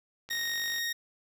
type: click train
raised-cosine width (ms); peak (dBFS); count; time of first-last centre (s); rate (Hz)
0.2; -28; 25; 0.29-0.783; 48.7
type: tone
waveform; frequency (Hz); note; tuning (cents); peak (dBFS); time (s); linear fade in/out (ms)
20% pulse; 1864.7; A#6; 0; -25; 0.3-0.93; 10
effects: none